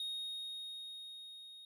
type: tone with level ramp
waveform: triangle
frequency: 3729 Hz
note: A#7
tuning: in tune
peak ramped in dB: -36 to -50 dBFS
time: 0-1.65 s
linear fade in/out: 2 ms
effects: none